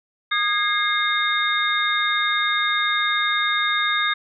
sine tone cluster, 1230 / 1645 / 2120 / 3687 Hz, D#6 / G#6 / C7 / A#7, -20 / -17 / +22 / -20 cents, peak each -24 dBFS, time 0.31-4.14 s, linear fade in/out 10 ms, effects none

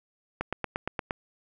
click train, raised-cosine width 0.5 ms, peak -14 dBFS, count 7, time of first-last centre 0.41-1.108 s, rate 8.59 Hz, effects none

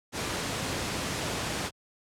pink noise, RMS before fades -31 dBFS, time 0.12-1.71 s, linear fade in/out 50 ms, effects high-pass 80 Hz 12 dB/octave + low-pass 9000 Hz 12 dB/octave

